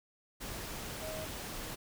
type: tone in noise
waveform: sine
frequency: 630 Hz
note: D#5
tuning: 21 cents sharp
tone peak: -41 dBFS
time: 1.01-1.26 s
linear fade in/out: 20 ms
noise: pink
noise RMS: -42 dBFS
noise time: 0.4-1.76 s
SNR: -2 dB
effects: none